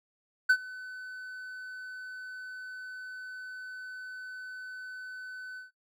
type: tone with ADSR envelope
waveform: triangle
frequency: 1509 Hz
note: F#6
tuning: 34 cents sharp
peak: -15 dBFS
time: 0.49-5.71 s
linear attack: 11 ms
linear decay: 65 ms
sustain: -23 dB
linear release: 140 ms
effects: noise-tail reverb RT60 0.1 s tail -17 dB re dry